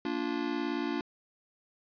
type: chord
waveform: square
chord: Bb major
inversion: none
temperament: just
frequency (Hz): 233.1 / 291.4 / 349.6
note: Bb3 / D4 / F4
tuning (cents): 0 / -13 / +2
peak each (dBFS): -38 / -34 / -36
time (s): 0.05-1.01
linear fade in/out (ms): 2
effects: resampled to 11025 Hz